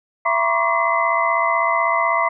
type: tone cluster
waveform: sine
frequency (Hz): 670 / 961 / 1077 / 1153 / 2037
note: E5 / B5 / C6 / D6 / C7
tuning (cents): +28 / -48 / +50 / -32 / -47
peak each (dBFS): -22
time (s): 0.25-2.29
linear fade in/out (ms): 10
effects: none